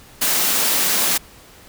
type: high-pass noise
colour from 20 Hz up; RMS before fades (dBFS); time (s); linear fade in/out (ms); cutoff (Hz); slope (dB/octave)
white; -18; 0.21-1.18; 10; 150; 96
effects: pink hiss -45 dBFS RMS until 1.68 s